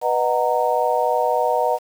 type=chord; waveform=sine; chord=B major seventh; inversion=none; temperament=just; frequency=493.9 / 617.4 / 740.8 / 926 Hz; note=B4 / D#5 / F#5 / A#5; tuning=0 / -14 / +2 / -12 cents; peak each=-22 dBFS; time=0.01-1.79 s; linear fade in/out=50 ms; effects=7-bit